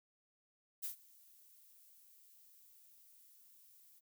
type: noise with ADSR envelope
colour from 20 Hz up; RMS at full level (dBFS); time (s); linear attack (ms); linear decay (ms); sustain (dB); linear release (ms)
violet; -40; 0.82-4.01; 24; 110; -24; 32
effects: none